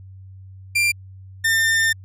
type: tone pair in turn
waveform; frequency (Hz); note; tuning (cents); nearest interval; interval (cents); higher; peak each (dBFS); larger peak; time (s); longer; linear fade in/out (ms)
40% pulse; 2377 / 1802.1; D7 / A6; +20 / +41; perfect fourth; 479; first; -15; neither; 0.75-0.92 / 1.44-1.93; second; 10
effects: added 95 Hz sine -38 dBFS peak until 2.04 s + resampled to 32000 Hz